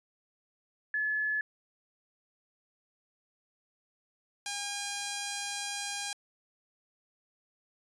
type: tone pair in turn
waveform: sine / 5% pulse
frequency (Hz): 1716 / 809.8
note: A6 / G#5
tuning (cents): -44 / -44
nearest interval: octave + minor second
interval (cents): 1300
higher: first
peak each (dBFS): -28 / -22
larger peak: second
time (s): 0.94-1.41 / 4.46-6.13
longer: second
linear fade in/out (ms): 2
effects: resampled to 22050 Hz